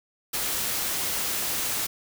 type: noise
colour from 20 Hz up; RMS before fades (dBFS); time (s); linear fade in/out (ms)
white; -28; 0.33-1.87; 10
effects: none